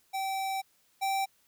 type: tone pair in turn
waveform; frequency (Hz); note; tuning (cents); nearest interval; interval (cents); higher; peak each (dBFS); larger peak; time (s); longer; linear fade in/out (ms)
square; 773 / 778.4; G5 / G5; -24 / -12; unison; 12; second; -31 / -28; second; 0.13-0.62 / 1.01-1.26; first; 20
effects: white hiss -68 dBFS RMS until 1.47 s